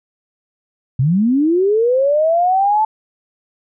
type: linear sweep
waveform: sine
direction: up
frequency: 120.5 to 880 Hz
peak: -11 dBFS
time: 0.99-2.85 s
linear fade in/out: 5 ms
effects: none